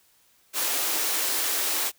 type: high-pass noise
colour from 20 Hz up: white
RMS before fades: -26 dBFS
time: 0.53-1.92 s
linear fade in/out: 50 ms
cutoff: 270 Hz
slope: 96 dB/octave
effects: white hiss -62 dBFS RMS until 1.98 s